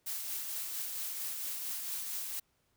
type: noise with tremolo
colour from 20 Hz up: blue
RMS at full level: -37 dBFS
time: 0.06-2.4 s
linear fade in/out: 10 ms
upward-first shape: triangle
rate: 4.4 Hz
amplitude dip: 35%
effects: pink hiss -75 dBFS RMS until 2.76 s